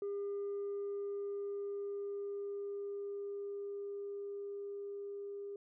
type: tone with level ramp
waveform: sine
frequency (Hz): 402.8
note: G4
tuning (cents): +47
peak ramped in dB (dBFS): -34 to -41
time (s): 0.02-5.56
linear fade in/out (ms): 2
effects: tanh soft clip ceiling -35 dBFS